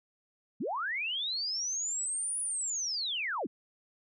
sine linear two-way sweep, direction up then down, 156.9 to 9900 to 156.9 Hz, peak -31 dBFS, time 0.6-3.47 s, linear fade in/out 10 ms, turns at 2.4 s, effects none

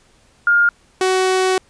sine / sawtooth tone pair in turn, 1413 / 374.3 Hz, F6 / F#4, +20 / +20 cents, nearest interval octave + major seventh, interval 2300 cents, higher first, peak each -10 dBFS, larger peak neither, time 0.47-0.69 / 1.01-1.58 s, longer second, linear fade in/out 2 ms, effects pink hiss -54 dBFS RMS until 1.69 s + resampled to 22050 Hz

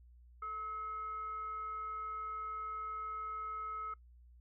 sine tone with frequency modulation, 1287 Hz, E6, 42 cents flat, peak -39 dBFS, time 0.42-3.94 s, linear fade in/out 5 ms, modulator 847 Hz, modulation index 0.24, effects noise-tail reverb RT60 0.1 s tail -21 dB re dry + added 60 Hz sine -57 dBFS peak until 4.4 s

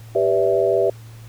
sine chord, E minor seventh, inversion first, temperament equal with one note detuned, 392 / 493.9 / 579.9 / 659.3 Hz, G4 / B4 / D5 / E5, 0 / 0 / -22 / 0 cents, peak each -19 / -21 / -22 / -20 dBFS, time 0.15-0.9 s, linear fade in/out 5 ms, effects added 113 Hz sine -37 dBFS peak until 1.28 s + pink hiss -49 dBFS RMS until 1.28 s

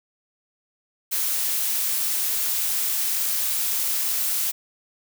blue noise, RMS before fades -24 dBFS, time 1.11-4.52 s, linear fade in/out 20 ms, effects none

